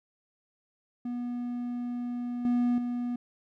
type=tone with level steps; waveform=triangle; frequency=243 Hz; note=B3; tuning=28 cents flat; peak=-29 / -21 / -27 dBFS; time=1.05-3.16 s; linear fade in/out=5 ms; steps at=2.45 / 2.78 s; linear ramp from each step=2 ms; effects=none